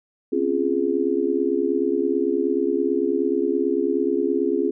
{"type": "chord", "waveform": "sine", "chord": "Db major seventh", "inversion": "third", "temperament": "just", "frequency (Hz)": [259.9, 277.2, 346.5, 415.8], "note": ["C4", "Db4", "F4", "Ab4"], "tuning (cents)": [-11, 0, -14, 2], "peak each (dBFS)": [-28, -25, -23, -23], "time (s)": [0.32, 4.71], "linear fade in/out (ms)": 10, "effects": []}